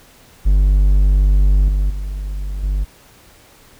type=tone with level steps; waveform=triangle; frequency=49 Hz; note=G1; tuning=in tune; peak=-7 / -11 / -19 / -13 dBFS; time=0.45-2.85 s; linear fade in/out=20 ms; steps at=1.68 / 1.9 / 2.63 s; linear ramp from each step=2 ms; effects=pink hiss -47 dBFS RMS until 3.79 s